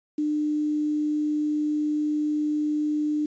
sine tone with quantisation, 300.6 Hz, D4, 40 cents sharp, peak -22 dBFS, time 0.18-3.26 s, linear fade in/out 5 ms, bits 8, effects resampled to 16000 Hz

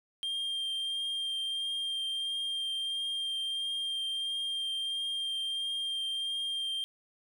triangle tone with vibrato, 3190 Hz, G7, 30 cents sharp, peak -30 dBFS, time 0.23-6.84 s, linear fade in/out 0 ms, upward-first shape triangle, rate 1.5 Hz, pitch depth 13 cents each way, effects none

